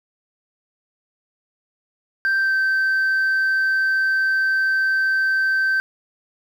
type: tone with pitch glide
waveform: sine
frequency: 1568 to 1551.8 Hz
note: G6 to G6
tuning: 0 to -18 cents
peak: -14 dBFS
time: 2.25-5.8 s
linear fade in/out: 0 ms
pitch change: -18 cents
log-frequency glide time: 2.39-2.55 s
effects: tanh soft clip ceiling -15 dBFS + 8-bit